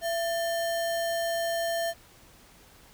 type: tone with sample-and-hold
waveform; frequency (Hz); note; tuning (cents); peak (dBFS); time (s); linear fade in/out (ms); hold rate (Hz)
sine; 672; E5; +33; -26; 0.01-1.94; 50; 2450
effects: pink hiss -55 dBFS RMS until 2.93 s